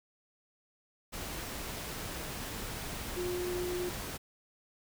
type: tone in noise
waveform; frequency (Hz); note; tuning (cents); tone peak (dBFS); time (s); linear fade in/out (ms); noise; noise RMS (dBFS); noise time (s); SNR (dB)
sine; 357.4; F4; +40; -33; 3.16-3.9; 20; pink; -40; 1.12-4.18; +4
effects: none